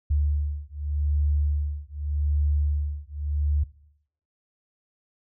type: beating tone pair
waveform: sine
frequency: 73 / 73.84 Hz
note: D2 / D2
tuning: -10 / +10 cents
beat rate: 0.84 Hz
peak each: -25 dBFS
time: 0.1-3.64 s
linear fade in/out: 10 ms
effects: noise-tail reverb RT60 0.7 s tail -19 dB re dry